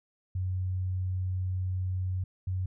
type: tone pair in turn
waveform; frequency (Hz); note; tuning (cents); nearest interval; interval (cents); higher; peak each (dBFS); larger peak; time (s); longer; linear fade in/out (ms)
sine; 92.5 / 92.83; F#2 / F#2; 0 / +6; unison; 6; second; -28; neither; 0.35-2.24 / 2.47-2.66; first; 5
effects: none